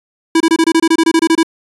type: tone bursts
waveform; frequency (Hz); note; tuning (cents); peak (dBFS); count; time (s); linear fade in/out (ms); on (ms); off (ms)
square; 327.1; E4; -13; -8; 14; 0.35-1.431; 5; 54; 25
effects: resampled to 24000 Hz